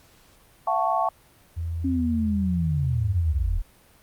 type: chord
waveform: sine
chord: F# minor seventh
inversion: third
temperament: equal with one note detuned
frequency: 675.4 / 740 / 880 / 1108.7 Hz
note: E5 / F#5 / A5 / C#6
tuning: +42 / 0 / 0 / 0 cents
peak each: -26 dBFS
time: 0.67-1.09 s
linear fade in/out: 5 ms
type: tone with vibrato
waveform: sine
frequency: 82.8 Hz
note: E2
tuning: 8 cents sharp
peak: -26 dBFS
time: 1.56-3.59 s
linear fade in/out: 20 ms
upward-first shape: square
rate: 1.2 Hz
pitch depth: 12 cents each way
type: linear sweep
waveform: sine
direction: down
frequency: 272.4 to 30.87 Hz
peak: -22 dBFS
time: 1.84-3.62 s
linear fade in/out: 10 ms
effects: pink hiss -56 dBFS RMS until 4.02 s + Opus 48 kbps